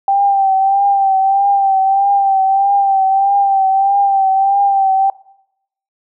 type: tone with vibrato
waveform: sine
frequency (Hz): 784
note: G5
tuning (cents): 0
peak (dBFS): -9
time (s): 0.08-5.1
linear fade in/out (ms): 2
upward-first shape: triangle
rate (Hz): 1.6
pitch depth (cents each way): 44
effects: noise-tail reverb RT60 0.8 s tail -21 dB re dry